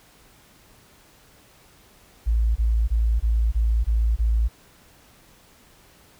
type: tone bursts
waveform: sine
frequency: 56 Hz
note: A1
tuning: 31 cents sharp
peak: -17 dBFS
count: 7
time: 2.26-4.486 s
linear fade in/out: 20 ms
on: 300 ms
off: 21 ms
effects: pink hiss -54 dBFS RMS until 6.19 s